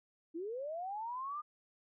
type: linear sweep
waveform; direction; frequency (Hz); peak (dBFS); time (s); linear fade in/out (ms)
sine; up; 310 to 1227; -38; 0.34-1.42; 20
effects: none